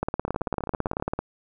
two click trains, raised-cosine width 1 ms, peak -19 / -11 dBFS, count 12 / 22, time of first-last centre 0.28-0.999 / 0.03-1.19 s, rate 15.3 / 18.1 Hz, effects none

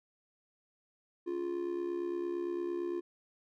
triangle tone with amplitude modulation, 349.2 Hz, F4, in tune, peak -28 dBFS, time 1.26-3.01 s, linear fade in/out 20 ms, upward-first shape sine, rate 68.8 Hz, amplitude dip 70%, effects none

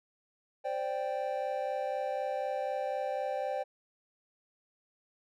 triangle chord, C suspended second, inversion none, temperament equal, 523.3 / 587.3 / 784 Hz, C5 / D5 / G5, 0 / 0 / 0 cents, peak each -34 dBFS, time 0.64-3.64 s, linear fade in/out 20 ms, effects none

